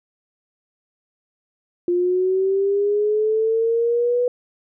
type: linear sweep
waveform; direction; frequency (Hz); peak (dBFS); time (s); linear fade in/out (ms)
sine; up; 349.1 to 493.9; -16; 1.88-4.28; 2
effects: none